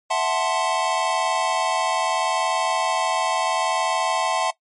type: chord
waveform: square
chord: F# half-diminished seventh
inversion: third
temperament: equal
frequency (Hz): 659.3 / 740 / 880 / 1046.5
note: E5 / F#5 / A5 / C6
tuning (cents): 0 / 0 / 0 / 0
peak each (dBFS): -26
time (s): 0.1-4.51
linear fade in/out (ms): 10
effects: noise-tail reverb RT60 0.1 s tail -19 dB re dry + MP3 48 kbps